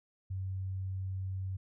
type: tone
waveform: sine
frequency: 94.8 Hz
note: F#2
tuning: 43 cents sharp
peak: -34 dBFS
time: 0.3-1.57 s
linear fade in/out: 10 ms
effects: none